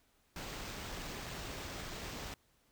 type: noise with sample-and-hold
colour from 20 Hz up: pink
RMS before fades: -44 dBFS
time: 0.36-2.34 s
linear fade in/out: 2 ms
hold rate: 11025 Hz
effects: pink hiss -72 dBFS RMS until 2.71 s